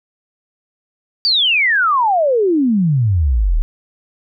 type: exponential sweep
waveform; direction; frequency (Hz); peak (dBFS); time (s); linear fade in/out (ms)
sine; down; 4752 to 34.65; -11; 1.25-3.62; 0
effects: none